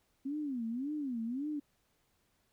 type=tone with vibrato; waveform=sine; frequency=261.6 Hz; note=C4; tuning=in tune; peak=-34 dBFS; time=0.25-1.6 s; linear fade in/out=10 ms; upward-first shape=sine; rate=1.8 Hz; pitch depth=260 cents each way; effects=pink hiss -75 dBFS RMS until 2.52 s